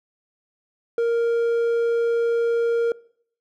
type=tone with hard clipping; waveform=sine; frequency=466.2 Hz; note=A#4; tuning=in tune; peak=-19 dBFS; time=0.98-2.92 s; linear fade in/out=2 ms; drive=3 dB; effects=noise-tail reverb RT60 0.6 s tail -22 dB re dry